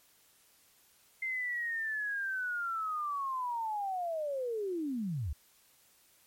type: linear sweep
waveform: sine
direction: down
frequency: 2093 to 61 Hz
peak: -32 dBFS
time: 1.22-5.33 s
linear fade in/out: 5 ms
effects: white hiss -65 dBFS RMS until 6.26 s + MP3 64 kbps